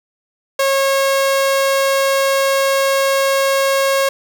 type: tone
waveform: sawtooth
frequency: 545 Hz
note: C#5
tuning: 29 cents flat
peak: -9 dBFS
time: 0.59-4.09 s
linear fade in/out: 5 ms
effects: 8-bit

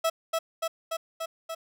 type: tone with echo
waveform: 30% pulse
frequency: 654 Hz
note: E5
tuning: 14 cents flat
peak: -20 dBFS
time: 0.04-0.1 s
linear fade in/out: 10 ms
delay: 290 ms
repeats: 5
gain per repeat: -2 dB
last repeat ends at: 1.55 s
effects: none

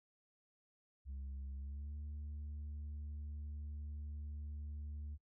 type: tone with pitch glide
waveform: sine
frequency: 67.9 to 74.05 Hz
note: C#2 to D2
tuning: -35 to +15 cents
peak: -40 dBFS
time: 1.05-5.18 s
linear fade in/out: 50 ms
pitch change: +150 cents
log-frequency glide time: 1.55-1.96 s
effects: noise-tail reverb RT60 0.1 s tail -26 dB re dry + tanh soft clip ceiling -42 dBFS

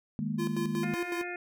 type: chord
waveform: sine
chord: D# suspended fourth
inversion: none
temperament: equal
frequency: 155.56 / 207.7 / 233.1 Hz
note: D#3 / G#3 / A#3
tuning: 0 / 0 / 0 cents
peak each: -35 / -33 / -34 dBFS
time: 0.19-0.94 s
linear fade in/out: 0 ms
type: tone with tremolo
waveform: square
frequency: 343.9 Hz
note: F4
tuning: 27 cents flat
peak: -32 dBFS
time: 0.38-1.24 s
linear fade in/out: 20 ms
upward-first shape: square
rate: 5.4 Hz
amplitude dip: 70%
type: harmonic tone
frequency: 353.7 Hz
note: F4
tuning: 22 cents sharp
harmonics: 1 / 2 / 4 / 5 / 6 / 7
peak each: -39 / -42 / -44 / -42 / -44 / -42 dBFS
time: 0.83-1.36 s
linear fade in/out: 2 ms
effects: none

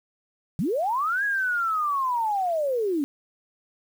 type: linear two-way sweep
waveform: sine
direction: up then down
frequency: 138.5 to 1674 to 267.9 Hz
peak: -22 dBFS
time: 0.59-3.04 s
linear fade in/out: 0 ms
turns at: 1.24 s
effects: 8-bit

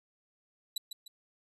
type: tone with echo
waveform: sawtooth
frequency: 3952 Hz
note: B7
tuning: in tune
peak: -28 dBFS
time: 0.76-0.78 s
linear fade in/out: 5 ms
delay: 150 ms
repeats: 2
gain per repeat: -8 dB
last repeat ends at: 1.08 s
effects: resampled to 32000 Hz

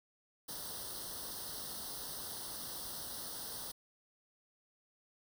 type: noise with comb filter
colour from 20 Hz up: white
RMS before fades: -44 dBFS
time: 0.48-3.72 s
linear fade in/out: 10 ms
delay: 0.21 ms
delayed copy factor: +1
effects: none

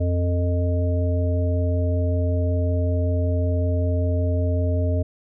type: harmonic tone with a mistuned harmonic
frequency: 88.1 Hz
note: F2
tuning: 16 cents sharp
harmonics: 1 / 3 / 5 / 7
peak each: -19 / -29 / -32 / -29 dBFS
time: 0-5.03 s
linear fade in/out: 10 ms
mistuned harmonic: 1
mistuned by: -35 cents
effects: none

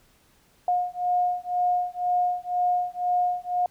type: beating tone pair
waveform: sine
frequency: 716 / 718 Hz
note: F5 / F5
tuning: +43 / +48 cents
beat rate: 2 Hz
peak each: -25 dBFS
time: 0.68-3.66 s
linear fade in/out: 2 ms
effects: pink hiss -61 dBFS RMS until 3.7 s

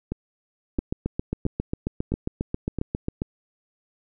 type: two click trains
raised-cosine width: 3 ms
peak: -12 / -14 dBFS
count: 19 / 5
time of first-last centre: 0.79-3.219 / 0.12-2.787 s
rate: 7.41 / 1.5 Hz
effects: none

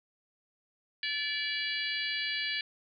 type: harmonic tone with a mistuned harmonic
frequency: 579 Hz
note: D5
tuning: 25 cents flat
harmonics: 3 / 4 / 5 / 6 / 7 / 8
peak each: -36 / -37 / -38 / -39 / -39 / -40 dBFS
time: 1.03-2.61 s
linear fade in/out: 2 ms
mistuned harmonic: 6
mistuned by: -57 cents
effects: none

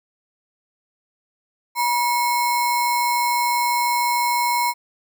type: tone with sample-and-hold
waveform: sine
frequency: 963 Hz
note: B5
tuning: 44 cents flat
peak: -17 dBFS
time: 1.75-4.74 s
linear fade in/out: 50 ms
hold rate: 3150 Hz
effects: none

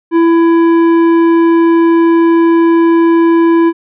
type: tone with tanh clipping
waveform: triangle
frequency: 333.4 Hz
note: E4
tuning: 20 cents sharp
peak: -7 dBFS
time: 0.11-3.73 s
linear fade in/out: 50 ms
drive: 15 dB
effects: none

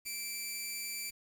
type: tone with amplitude modulation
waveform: 10% pulse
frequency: 2338 Hz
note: D7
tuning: 8 cents flat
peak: -26 dBFS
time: 0.05-1.11 s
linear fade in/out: 20 ms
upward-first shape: sine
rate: 224 Hz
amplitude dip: 55%
effects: 9-bit

